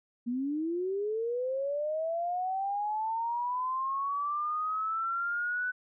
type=linear sweep; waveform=sine; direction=up; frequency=233.1 to 1500 Hz; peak=-29 dBFS; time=0.26-5.72 s; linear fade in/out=20 ms; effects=none